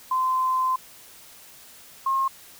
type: tone pair in turn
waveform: sine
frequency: 1033 / 1072.3 Hz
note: C6 / C6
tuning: -22 / +42 cents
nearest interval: minor second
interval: 64 cents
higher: second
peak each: -20 dBFS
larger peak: neither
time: 0.11-0.76 / 2.06-2.28 s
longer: first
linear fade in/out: 5 ms
effects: white hiss -48 dBFS RMS until 2.59 s